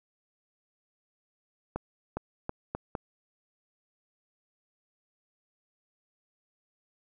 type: accelerating click train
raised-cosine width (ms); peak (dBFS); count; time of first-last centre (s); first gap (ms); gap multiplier
1; -18; 5; 1.76-2.952; 410; 0.79
effects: none